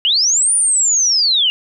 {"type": "linear two-way sweep", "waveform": "sine", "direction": "up then down", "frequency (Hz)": [2794, 9560, 2794], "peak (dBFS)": -11, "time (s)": [0.05, 1.5], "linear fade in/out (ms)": 0, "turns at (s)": 0.54, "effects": []}